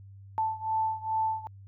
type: beating tone pair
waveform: sine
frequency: 880 / 882.4 Hz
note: A5 / A5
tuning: 0 / +5 cents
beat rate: 2.4 Hz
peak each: -29 / -31 dBFS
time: 0.38-1.47 s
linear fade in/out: 0 ms
effects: added 98 Hz sine -46 dBFS peak until 1.67 s